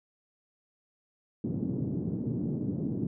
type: band-pass noise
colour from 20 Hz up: white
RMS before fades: -32 dBFS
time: 1.44-3.07 s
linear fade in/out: 2 ms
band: 110 to 290 Hz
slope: 24 dB/octave
effects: none

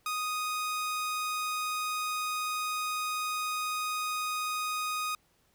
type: tone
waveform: sawtooth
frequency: 1244.5 Hz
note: D#6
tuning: in tune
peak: -27 dBFS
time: 0.06-5.15 s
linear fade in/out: 2 ms
effects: pink hiss -69 dBFS RMS until 5.54 s

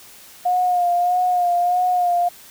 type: tone with vibrato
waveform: sine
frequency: 714 Hz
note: F5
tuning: 38 cents sharp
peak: -15 dBFS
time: 0.45-2.29 s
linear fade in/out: 10 ms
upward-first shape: sine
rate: 1.6 Hz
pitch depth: 34 cents each way
effects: white hiss -44 dBFS RMS until 2.5 s

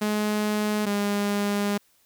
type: tone pair in turn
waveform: sawtooth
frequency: 210.9 / 203.7 Hz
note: G#3 / G#3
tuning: +27 / -33 cents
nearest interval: minor second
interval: 60 cents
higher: first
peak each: -19 dBFS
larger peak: neither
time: 0.01-0.86 / 0.86-1.78 s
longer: second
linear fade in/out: 10 ms
effects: white hiss -63 dBFS RMS until 2.05 s

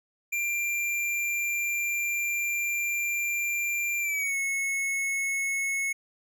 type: tone with pitch glide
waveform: square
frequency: 2376 to 2191 Hz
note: D7 to C#7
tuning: +20 to -21 cents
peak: -27 dBFS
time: 0.32-5.93 s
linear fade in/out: 10 ms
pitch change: -141 cents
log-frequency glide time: 4-4.36 s
effects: none

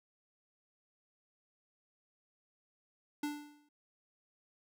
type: tone with exponential decay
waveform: square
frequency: 294.2 Hz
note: D4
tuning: 3 cents sharp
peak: -33 dBFS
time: 3.23-3.69 s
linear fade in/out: 5 ms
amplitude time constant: 100 ms
effects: none

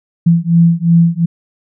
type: beating tone pair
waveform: sine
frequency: 167.1 / 169.9 Hz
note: E3 / F3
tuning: +24 / -47 cents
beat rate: 2.8 Hz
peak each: -10 dBFS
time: 0.26-1.26 s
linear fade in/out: 10 ms
effects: none

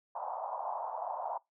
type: band-pass noise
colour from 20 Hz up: pink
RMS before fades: -38 dBFS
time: 0.15-1.38 s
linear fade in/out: 5 ms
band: 670 to 980 Hz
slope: 48 dB/octave
effects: noise-tail reverb RT60 0.2 s tail -25 dB re dry

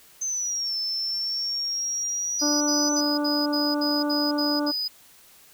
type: linear two-way sweep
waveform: sine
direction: down then up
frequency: 6272 to 5274 to 6020 Hz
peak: -25 dBFS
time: 0.21-3.01 s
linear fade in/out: 10 ms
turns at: 0.79 s
type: tone bursts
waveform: triangle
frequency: 4978 Hz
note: D#8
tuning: in tune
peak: -24 dBFS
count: 9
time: 2.39-4.882 s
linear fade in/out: 10 ms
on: 220 ms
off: 64 ms
type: harmonic tone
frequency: 293.7 Hz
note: D4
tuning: in tune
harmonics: 1 / 2 / 3 / 4 / 5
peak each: -24 / -30 / -34 / -36 / -38 dBFS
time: 2.41-4.72 s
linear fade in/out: 20 ms
effects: white hiss -53 dBFS RMS until 5.53 s

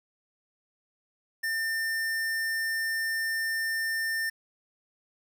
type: tone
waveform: square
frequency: 1800 Hz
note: A6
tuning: 39 cents sharp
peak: -28 dBFS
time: 1.43-4.3 s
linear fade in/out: 10 ms
effects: 9-bit

